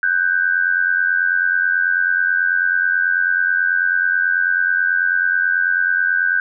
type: tone pair together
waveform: sine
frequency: 1500 / 1589.2 Hz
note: F#6 / G6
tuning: +23 / +23 cents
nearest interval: minor second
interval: 100 cents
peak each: -17 dBFS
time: 0.03-6.4 s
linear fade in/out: 2 ms
effects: none